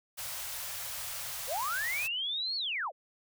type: band-stop noise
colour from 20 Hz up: white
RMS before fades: -39 dBFS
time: 0.17-2.08 s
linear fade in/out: 20 ms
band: 150 to 520 Hz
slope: 48 dB/octave
type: linear two-way sweep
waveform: sine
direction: up then down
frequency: 457.4 to 4435 to 457.4 Hz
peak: -31 dBFS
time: 1.47-2.92 s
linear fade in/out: 50 ms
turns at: 2.56 s
effects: none